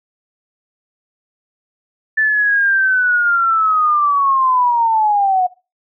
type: linear sweep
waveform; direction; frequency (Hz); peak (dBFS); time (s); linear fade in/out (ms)
sine; down; 1760 to 722; -11; 2.17-5.47; 10
effects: noise-tail reverb RT60 0.3 s tail -21 dB re dry